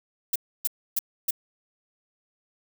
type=noise bursts; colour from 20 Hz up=violet; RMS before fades=-24 dBFS; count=4; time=0.33-1.308 s; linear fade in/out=5 ms; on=27 ms; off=290 ms; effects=none